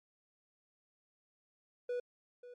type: tone with echo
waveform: triangle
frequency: 490 Hz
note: B4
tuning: 14 cents flat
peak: -32 dBFS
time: 1.89-2 s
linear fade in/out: 5 ms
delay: 540 ms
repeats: 1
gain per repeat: -15 dB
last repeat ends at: 2.54 s
effects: MP3 48 kbps